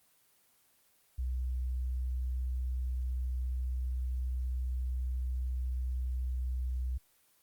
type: tone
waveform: sine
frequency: 62.9 Hz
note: B1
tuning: 32 cents sharp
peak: -31 dBFS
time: 1.18-6.98 s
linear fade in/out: 10 ms
effects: white hiss -68 dBFS RMS until 7.42 s + Opus 24 kbps